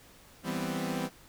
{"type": "chord", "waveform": "sawtooth", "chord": "C major seventh", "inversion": "first", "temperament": "equal", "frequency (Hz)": [164.81, 196, 246.9, 261.6], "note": ["E3", "G3", "B3", "C4"], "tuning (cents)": [0, 0, 0, 0], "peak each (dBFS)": -33, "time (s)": [0.43, 1.1], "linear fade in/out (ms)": 50, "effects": ["pink hiss -56 dBFS RMS until 1.28 s"]}